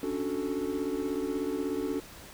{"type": "chord", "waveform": "triangle", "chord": "D major seventh", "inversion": "third", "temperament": "equal", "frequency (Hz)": [277.2, 293.7, 370, 440], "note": ["C#4", "D4", "F#4", "A4"], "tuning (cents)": [0, 0, 0, 0], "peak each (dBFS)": -33, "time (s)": [0.03, 2], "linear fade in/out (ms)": 2, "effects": ["pink hiss -48 dBFS RMS until 2.33 s"]}